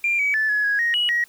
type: tone with pitch steps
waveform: sine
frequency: 2385 / 2275 / 1746 / 1694 / 1659 / 1874 / 2917 / 1900 Hz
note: D7 / C#7 / A6 / G#6 / G#6 / A#6 / F#7 / A#6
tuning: +26 / +44 / -14 / +34 / -2 / +9 / -25 / +33 cents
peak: -17 dBFS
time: 0.04-1.24 s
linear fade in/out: 2 ms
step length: 150 ms
effects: tanh soft clip ceiling -13 dBFS + white hiss -53 dBFS RMS until 1.28 s